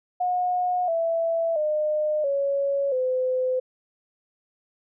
sine tone with pitch steps, 723 / 663 / 608 / 557.5 / 511.2 Hz, F#5 / E5 / D#5 / C#5 / C5, -40 / +10 / -40 / +10 / -40 cents, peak -21 dBFS, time 0.2-3.6 s, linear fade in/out 10 ms, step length 680 ms, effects none

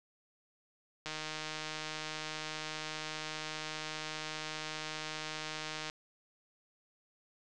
click train, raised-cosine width 0.2 ms, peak -22 dBFS, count 751, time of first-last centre 1.06-5.899 s, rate 155 Hz, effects resampled to 24000 Hz

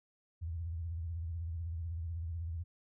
sine tone with vibrato, 83.2 Hz, E2, 17 cents sharp, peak -36 dBFS, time 0.41-2.64 s, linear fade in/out 20 ms, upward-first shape sine, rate 16 Hz, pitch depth 110 cents each way, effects none

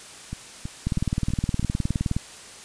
two click trains, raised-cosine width 5 ms, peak -18 / -11 dBFS, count 5 / 26, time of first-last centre 0.33-1.629 / 0.87-2.165 s, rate 3.08 / 19.3 Hz, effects white hiss -43 dBFS RMS until 2.64 s + resampled to 22050 Hz

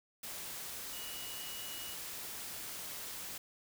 sine tone in noise, 2918 Hz, F#7, 25 cents flat, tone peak -48 dBFS, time 0.93-1.94 s, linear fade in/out 5 ms, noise white, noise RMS -44 dBFS, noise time 0.23-3.38 s, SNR -7 dB, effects none

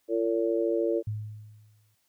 harmonic tone, 113.6 Hz, A#2, 44 cents flat, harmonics 3 / 4 / 5, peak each -27 / -28 / -30 dBFS, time 0.08-1.03 s, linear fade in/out 50 ms
sine tone with exponential decay, 106.6 Hz, G#2, 46 cents sharp, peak -27 dBFS, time 1.07-1.95 s, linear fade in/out 5 ms, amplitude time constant 190 ms
effects white hiss -72 dBFS RMS until 2.08 s

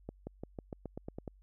accelerating click train, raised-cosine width 2 ms, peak -27 dBFS, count 10, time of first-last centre 0.09-1.278 s, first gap 180 ms, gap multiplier 0.92, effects added 48 Hz sine -58 dBFS peak until 1.42 s

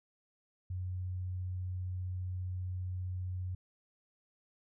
sine tone, 91.5 Hz, F#2, 19 cents flat, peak -35 dBFS, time 0.7-3.55 s, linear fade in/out 5 ms, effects none

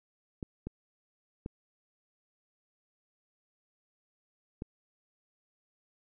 clicks, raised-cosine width 3 ms, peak -24 dBFS, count 4, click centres 0.428 / 0.67 / 1.461 / 4.621 s, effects none

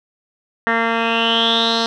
10% pulse tone with low-pass filter sweep, 229 Hz, A#3, 31 cents flat, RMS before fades -17 dBFS, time 0.67-1.86 s, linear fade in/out 0 ms, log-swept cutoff 1900 to 4500 Hz, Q 9.3, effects none

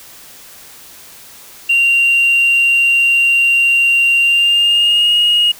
sine tone with pitch glide, 2767 to 2873 Hz, F7 to F7, -17 to +48 cents, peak -7 dBFS, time 1.69-5.52 s, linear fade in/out 10 ms, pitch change +65 cents, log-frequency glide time 4.19-5.16 s, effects tanh soft clip ceiling -6 dBFS + white hiss -38 dBFS RMS until 5.59 s

